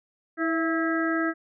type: harmonic tone with a mistuned harmonic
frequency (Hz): 325.1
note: E4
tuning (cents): -24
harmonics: 1 / 2 / 4 / 5 / 6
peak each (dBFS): -25 / -32 / -31 / -30 / -35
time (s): 0.37-1.34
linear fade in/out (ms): 50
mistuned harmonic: 2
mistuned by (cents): +37
effects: none